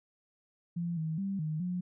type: tone with pitch steps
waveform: sine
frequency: 171.3 / 158.9 / 195.7 / 155.2 / 179.6 Hz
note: F3 / D#3 / G3 / D#3 / F3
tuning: -33 / +37 / -3 / -4 / +49 cents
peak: -31 dBFS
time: 0.76-1.81 s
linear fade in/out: 10 ms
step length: 210 ms
effects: none